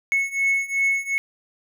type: beating tone pair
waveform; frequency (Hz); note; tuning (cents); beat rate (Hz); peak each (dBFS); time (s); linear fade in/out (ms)
triangle; 2196 / 2198.7; C#7 / C#7; -17 / -15; 2.7; -22 / -20; 0.12-1.18; 0
effects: none